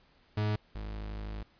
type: tone pair in turn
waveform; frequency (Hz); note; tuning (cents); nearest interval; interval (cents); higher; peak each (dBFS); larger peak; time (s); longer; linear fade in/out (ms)
40% pulse; 105.9 / 52.36; G#2 / G#1; +34 / +15; octave; 1219; first; -27 / -36; first; 0.37-0.56 / 0.75-1.43; second; 5
effects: pink hiss -65 dBFS RMS until 1.59 s + resampled to 11025 Hz